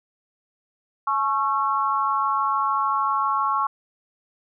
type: tone with amplitude modulation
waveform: sine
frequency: 1100 Hz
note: C#6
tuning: 14 cents flat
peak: -15 dBFS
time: 1.07-3.67 s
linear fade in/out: 5 ms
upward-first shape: sine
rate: 247 Hz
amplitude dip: 100%
effects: none